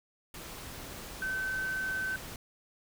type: tone in noise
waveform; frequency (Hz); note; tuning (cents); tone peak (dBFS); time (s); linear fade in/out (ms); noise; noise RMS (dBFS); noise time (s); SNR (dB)
sine; 1533; G6; -39; -31; 1.22-2.16; 2; pink; -44; 0.34-2.36; +10
effects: none

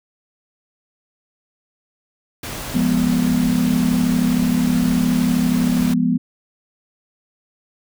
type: noise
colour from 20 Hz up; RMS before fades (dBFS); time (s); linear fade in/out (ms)
pink; -29; 2.43-5.94; 5
type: chord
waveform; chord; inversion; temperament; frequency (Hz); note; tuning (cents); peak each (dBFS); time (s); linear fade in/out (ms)
sine; F diminished; none; equal; 174.61 / 207.7 / 246.9; F3 / Ab3 / Cb4; 0 / 0 / 0; -20 / -21 / -17; 2.74-6.18; 10
effects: none

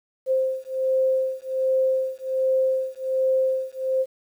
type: beating tone pair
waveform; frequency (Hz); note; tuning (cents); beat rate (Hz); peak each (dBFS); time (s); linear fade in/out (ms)
sine; 523.3 / 524.6; C5 / C5; 0 / +4; 1.3; -23; 0.26-4.06; 50
effects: 9-bit

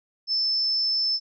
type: tone with amplitude modulation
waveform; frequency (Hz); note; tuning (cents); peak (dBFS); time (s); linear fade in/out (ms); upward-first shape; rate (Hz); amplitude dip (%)
sine; 5274; E8; 0; -20; 0.27-1.2; 50; sine; 257; 25
effects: none

